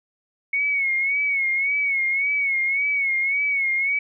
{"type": "tone with vibrato", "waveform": "sine", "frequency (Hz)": 2206, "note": "C#7", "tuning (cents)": -9, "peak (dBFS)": -19, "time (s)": [0.53, 3.99], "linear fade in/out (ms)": 5, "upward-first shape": "sine", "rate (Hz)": 1.8, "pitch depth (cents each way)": 68, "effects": []}